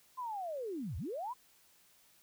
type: linear two-way sweep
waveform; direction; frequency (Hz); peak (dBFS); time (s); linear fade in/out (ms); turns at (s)
sine; down then up; 1046.5 to 65.41 to 1046.5; -37; 0.17-1.34; 20; 0.97
effects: white hiss -66 dBFS RMS until 2.22 s